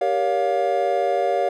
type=chord; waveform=triangle; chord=G half-diminished seventh; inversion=none; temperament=just; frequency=392 / 470.4 / 564.5 / 705.6 Hz; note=G4 / Bb4 / Db5 / F5; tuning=0 / +16 / +31 / +18 cents; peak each=-24 / -24 / -21 / -20 dBFS; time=0.01-1.49 s; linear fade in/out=5 ms; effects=none